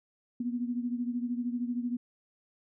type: beating tone pair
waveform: sine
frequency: 240 / 253 Hz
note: B3 / B3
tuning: -49 / +42 cents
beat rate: 13 Hz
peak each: -31 / -36 dBFS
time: 0.4-1.97 s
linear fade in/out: 5 ms
effects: none